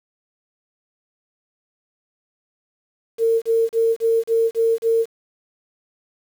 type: tone bursts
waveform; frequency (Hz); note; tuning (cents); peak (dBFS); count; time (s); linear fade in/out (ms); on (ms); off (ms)
sine; 455.3; A#4; -41; -14; 7; 3.18-5.058; 50; 240; 33
effects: 7-bit